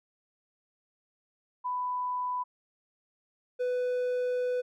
sine / triangle tone pair in turn, 995 / 497.5 Hz, B5 / B4, +13 / +13 cents, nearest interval octave, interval 1200 cents, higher first, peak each -29 / -25 dBFS, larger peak second, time 1.64-2.44 / 3.59-4.62 s, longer second, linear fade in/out 20 ms, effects none

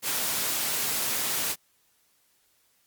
white high-pass noise, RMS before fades -28 dBFS, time 0.02-1.56 s, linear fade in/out 50 ms, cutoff 110 Hz, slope 12 dB/octave, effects white hiss -67 dBFS RMS until 2.86 s + Opus 48 kbps

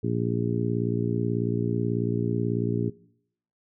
harmonic tone, 58.27 Hz, A#1, in tune, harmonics 2 / 3 / 4 / 5 / 6 / 7, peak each -28 / -30 / -31 / -32 / -33 / -33 dBFS, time 0.03-2.9 s, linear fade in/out 10 ms, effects noise-tail reverb RT60 0.7 s tail -21 dB re dry

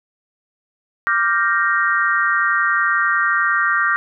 sine chord, G minor seventh, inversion second, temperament equal, 1174.7 / 1396.9 / 1568 / 1864.7 Hz, D6 / F6 / G6 / Bb6, 0 / 0 / 0 / 0 cents, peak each -20 dBFS, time 1.07-3.96 s, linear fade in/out 0 ms, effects none

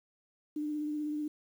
sine tone with vibrato, 300 Hz, D4, 37 cents sharp, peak -32 dBFS, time 0.56-1.28 s, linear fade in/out 5 ms, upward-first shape triangle, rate 16 Hz, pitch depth 26 cents each way, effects 10-bit

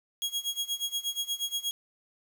sawtooth tone with tremolo, 3300 Hz, G#7, 12 cents flat, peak -24 dBFS, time 0.22-1.71 s, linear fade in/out 0 ms, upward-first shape sine, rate 8.4 Hz, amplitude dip 90%, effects 9-bit

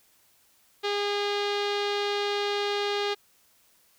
sawtooth tone with low-pass filter, 408.2 Hz, G#4, 30 cents flat, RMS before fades -28 dBFS, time 0.83-3.15 s, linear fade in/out 20 ms, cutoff 3900 Hz, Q 2.7, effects white hiss -63 dBFS RMS until 3.98 s

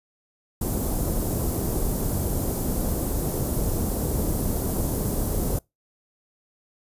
pink band-stop noise, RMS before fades -25 dBFS, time 0.61-5.59 s, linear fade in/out 5 ms, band 510 to 12000 Hz, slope 12 dB/octave, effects noise-tail reverb RT60 0.2 s tail -25 dB re dry + resampled to 32000 Hz

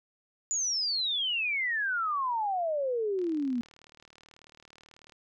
sine exponential sweep, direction down, 7040 to 233.1 Hz, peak -27 dBFS, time 0.51-3.61 s, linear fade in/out 0 ms
click train, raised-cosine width 0.2 ms, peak -36 dBFS, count 75, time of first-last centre 3.19-5.122 s, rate 38.3 Hz
effects none

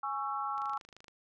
sine chord, C# minor, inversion second, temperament equal with one note detuned, 830.6 / 1108.7 / 1335.4 Hz, G#5 / C#6 / E6, 0 / 0 / +22 cents, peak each -37 dBFS, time 0.03-0.78 s, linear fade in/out 5 ms
click train, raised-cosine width 0.2 ms, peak -35 dBFS, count 14, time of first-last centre 0.58-1.082 s, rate 25.9 Hz
effects none

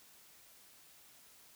silence, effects white hiss -61 dBFS RMS until 1.55 s

